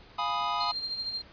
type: chord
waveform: square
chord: F half-diminished seventh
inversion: none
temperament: equal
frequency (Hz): 698.5 / 830.6 / 987.8 / 1244.5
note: F5 / Ab5 / Cb6 / Eb6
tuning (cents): 0 / 0 / 0 / 0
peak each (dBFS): -38 / -35 / -33 / -32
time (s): 0.18-0.72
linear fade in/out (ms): 10
type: tone with tremolo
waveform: sine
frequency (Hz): 4186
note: C8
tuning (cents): 0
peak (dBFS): -29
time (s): 0.6-1.22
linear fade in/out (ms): 10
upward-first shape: sine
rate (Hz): 13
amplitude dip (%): 55
effects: pink hiss -53 dBFS RMS until 1.32 s + resampled to 11025 Hz